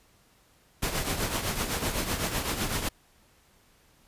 pink noise with tremolo, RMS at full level -27 dBFS, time 0.82-2.89 s, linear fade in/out 10 ms, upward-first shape triangle, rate 7.9 Hz, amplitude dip 65%, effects pink hiss -62 dBFS RMS until 4.07 s + resampled to 32000 Hz

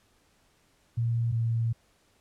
sine tone pair in turn, 116.54 / 115 Hz, A#2 / A#2, 0 / -23 cents, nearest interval unison, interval 23 cents, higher first, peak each -24 dBFS, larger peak neither, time 0.97-1.32 / 1.32-1.73 s, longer second, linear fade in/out 10 ms, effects pink hiss -66 dBFS RMS until 2.2 s + low-pass 11000 Hz 12 dB/octave

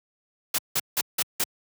white noise bursts, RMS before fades -24 dBFS, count 5, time 0.54-1.44 s, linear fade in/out 5 ms, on 44 ms, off 170 ms, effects high-pass 100 Hz 12 dB/octave

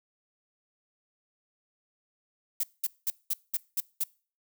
violet noise bursts, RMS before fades -28 dBFS, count 7, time 2.6-4.038 s, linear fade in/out 5 ms, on 34 ms, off 200 ms, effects noise-tail reverb RT60 0.4 s tail -24 dB re dry

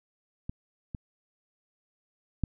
clicks, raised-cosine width 5 ms, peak -22 / -23 / -15 dBFS, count 3, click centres 0.495 / 0.948 / 2.437 s, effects none

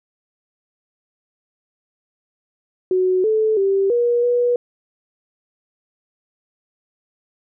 sine tone with pitch steps, 370 / 435.9 / 390.9 / 478.6 / 485.6 Hz, F#4 / A4 / G4 / A#4 / B4, 0 / -16 / -5 / +46 / -29 cents, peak -14 dBFS, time 2.91-4.56 s, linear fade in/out 2 ms, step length 330 ms, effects none

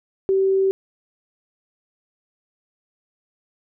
sine tone, 385.3 Hz, G4, 30 cents flat, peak -15 dBFS, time 0.29-0.71 s, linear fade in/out 0 ms, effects none

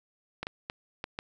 clicks, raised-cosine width 0.3 ms, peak -18 dBFS, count 5, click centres 0.43 / 0.469 / 0.699 / 1.041 / 1.189 s, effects none

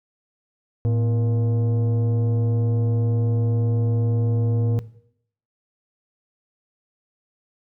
sine tone with frequency modulation, 111 Hz, A2, 16 cents sharp, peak -15 dBFS, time 0.85-4.79 s, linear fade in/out 0 ms, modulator 362 Hz, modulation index 0.41, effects noise-tail reverb RT60 0.7 s tail -19 dB re dry + tanh soft clip ceiling -16 dBFS

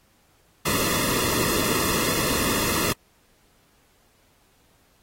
pink noise with comb filter, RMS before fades -24 dBFS, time 0.65-2.93 s, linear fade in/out 10 ms, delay 1.3 ms, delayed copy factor -0.9, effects pink hiss -62 dBFS RMS until 5.02 s + AAC 48 kbps

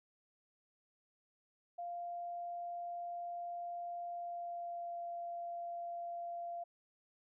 sine tone with pitch glide, 696 to 690 Hz, F5 to F5, -6 to -21 cents, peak -40 dBFS, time 1.78-6.64 s, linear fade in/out 10 ms, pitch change -15 cents, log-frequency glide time 4.09-4.99 s, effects none

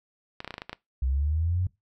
clicks, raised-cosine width 0.3 ms, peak -19 dBFS, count 9, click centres 0.404 / 0.446 / 0.477 / 0.507 / 0.541 / 0.581 / 0.619 / 0.695 / 0.73 s
sine linear sweep, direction up, 62.3 to 93.7 Hz, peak -23 dBFS, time 1.02-1.67 s, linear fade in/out 5 ms
effects noise-tail reverb RT60 0.2 s tail -21 dB re dry

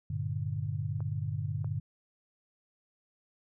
sine chord, G minor, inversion none, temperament equal, 98 / 116.54 / 146.83 Hz, G2 / Bb2 / D3, 0 / 0 / 0 cents, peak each -35 / -36 / -35 dBFS, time 0.1-1.8 s, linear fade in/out 5 ms
clicks, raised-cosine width 1 ms, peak -34 dBFS, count 2, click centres 1.005 / 1.645 s
effects none

